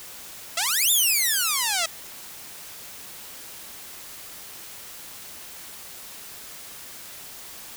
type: exponential two-way sweep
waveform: 5% pulse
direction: up then down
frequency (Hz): 637 to 3681 to 637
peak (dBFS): -10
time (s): 0.57-1.86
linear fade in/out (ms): 5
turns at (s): 0.91
effects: white hiss -41 dBFS RMS until 7.76 s